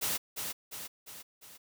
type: noise with echo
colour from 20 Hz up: white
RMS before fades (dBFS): -32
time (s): 0.01-0.18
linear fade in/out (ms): 20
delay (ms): 350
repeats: 4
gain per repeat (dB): -5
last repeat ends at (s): 1.58
effects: none